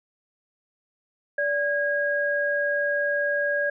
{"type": "tone pair together", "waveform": "sine", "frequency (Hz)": [579, 1637.7], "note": ["D5", "G#6"], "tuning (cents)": [-25, -25], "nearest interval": "octave + tritone", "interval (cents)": 1800, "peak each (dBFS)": [-25, -24], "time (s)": [1.38, 3.7], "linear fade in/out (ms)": 5, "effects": []}